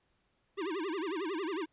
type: tone with vibrato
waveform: square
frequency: 353.6 Hz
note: F4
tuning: 22 cents sharp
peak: -34 dBFS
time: 0.57-1.66 s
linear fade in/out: 20 ms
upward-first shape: sine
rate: 11 Hz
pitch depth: 250 cents each way
effects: pink hiss -75 dBFS RMS until 1.72 s + resampled to 8000 Hz